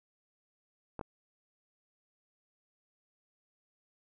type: clicks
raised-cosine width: 1 ms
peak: -25 dBFS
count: 2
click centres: 0.993 / 1.012 s
effects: none